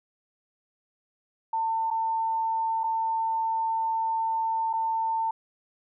sine tone with dropouts, 898 Hz, A5, 35 cents sharp, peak -24 dBFS, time 1.53-5.31 s, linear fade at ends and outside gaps 5 ms, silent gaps 1.904-1.91 / 2.835-2.839 / 4.731-4.735 s, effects none

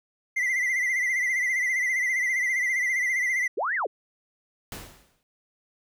triangle tone with vibrato, 2029 Hz, B6, 46 cents sharp, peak -21 dBFS, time 0.36-3.48 s, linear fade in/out 10 ms, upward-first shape sine, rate 15 Hz, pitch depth 71 cents each way
sine linear two-way sweep, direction up then down, 302.2 to 2093 to 302.2 Hz, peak -24 dBFS, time 3.57-3.87 s, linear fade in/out 10 ms, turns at 3.75 s
pink noise with exponential decay, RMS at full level -35 dBFS, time 4.72-5.23 s, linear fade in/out 1 ms, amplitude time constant 110 ms
effects none

